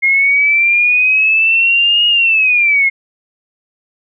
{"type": "linear two-way sweep", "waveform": "sine", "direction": "up then down", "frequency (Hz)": [2139, 2877, 2139], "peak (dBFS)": -8, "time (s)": [0.02, 2.9], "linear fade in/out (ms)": 20, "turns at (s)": 2.07, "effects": []}